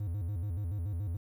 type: tone with vibrato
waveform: triangle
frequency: 93.4 Hz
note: F#2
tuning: 17 cents sharp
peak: -30 dBFS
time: 0-1.17 s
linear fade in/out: 5 ms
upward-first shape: square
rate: 7 Hz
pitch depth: 180 cents each way
effects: 11-bit